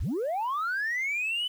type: linear sweep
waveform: sine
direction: up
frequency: 32.63 to 3032 Hz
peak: -25 dBFS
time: 0-1.48 s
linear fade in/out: 10 ms
effects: tanh soft clip ceiling -25 dBFS + 9-bit